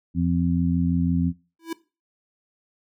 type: harmonic tone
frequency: 86 Hz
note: F2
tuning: 26 cents flat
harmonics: 1 / 2 / 3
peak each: -26 / -22 / -24 dBFS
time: 0.14-1.33 s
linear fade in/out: 50 ms
type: tone with exponential growth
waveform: square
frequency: 329.6 Hz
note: E4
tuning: in tune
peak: -24 dBFS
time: 1.59-1.73 s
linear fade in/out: 5 ms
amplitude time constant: 29 ms
effects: noise-tail reverb RT60 0.3 s tail -19 dB re dry